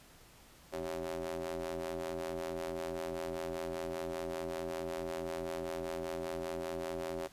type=ring-modulated tone; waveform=sawtooth; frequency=84.8 Hz; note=E2; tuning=50 cents sharp; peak=-30 dBFS; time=0.72-7.28 s; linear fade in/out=20 ms; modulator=469 Hz; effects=pink hiss -59 dBFS RMS until 7.32 s + resampled to 32000 Hz